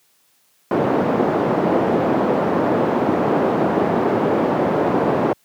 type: band-pass noise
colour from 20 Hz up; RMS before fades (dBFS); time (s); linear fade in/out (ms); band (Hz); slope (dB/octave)
pink; -18; 0.71-5.33; 2; 240 to 730; 12
effects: white hiss -60 dBFS RMS until 5.44 s + high-pass 100 Hz 12 dB/octave